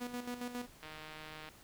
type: tone with tremolo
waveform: sawtooth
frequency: 244.7 Hz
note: B3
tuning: 16 cents flat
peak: -34 dBFS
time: 0-0.67 s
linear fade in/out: 20 ms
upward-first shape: square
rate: 7.3 Hz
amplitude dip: 60%
type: click train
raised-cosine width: 0.3 ms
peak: -32 dBFS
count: 103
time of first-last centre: 0.83-1.488 s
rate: 155 Hz
effects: pink hiss -59 dBFS RMS until 1.63 s